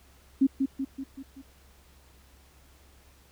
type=tone with echo; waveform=sine; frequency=270 Hz; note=C#4; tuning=45 cents flat; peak=-17 dBFS; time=0.41-0.47 s; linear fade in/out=10 ms; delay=190 ms; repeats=5; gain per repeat=-5 dB; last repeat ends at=1.42 s; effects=added 67 Hz sine -57 dBFS peak until 3.31 s + pink hiss -60 dBFS RMS until 3.31 s